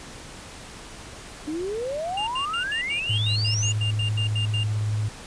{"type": "exponential sweep", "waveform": "sine", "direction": "up", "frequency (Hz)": [293.7, 7040], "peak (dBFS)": -26, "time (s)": [1.47, 3.72], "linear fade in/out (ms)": 10}
{"type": "tone bursts", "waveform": "triangle", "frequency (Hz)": 2803, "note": "F7", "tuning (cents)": 6, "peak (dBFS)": -25, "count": 14, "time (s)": [2.17, 4.636], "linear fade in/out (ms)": 5, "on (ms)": 100, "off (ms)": 82}
{"type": "tone with tremolo", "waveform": "sine", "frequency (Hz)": 106.3, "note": "G#2", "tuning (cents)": 41, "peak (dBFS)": -21, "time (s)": [3.09, 5.09], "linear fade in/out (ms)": 10, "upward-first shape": "triangle", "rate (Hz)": 18, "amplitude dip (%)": 25}
{"effects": ["pink hiss -41 dBFS RMS until 5.26 s", "resampled to 22050 Hz"]}